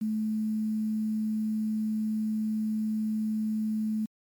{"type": "tone with quantisation", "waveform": "sine", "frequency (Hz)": 216.9, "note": "A3", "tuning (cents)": -25, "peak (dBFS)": -26, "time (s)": [0.01, 4.06], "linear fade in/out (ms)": 10, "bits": 9, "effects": ["MP3 96 kbps"]}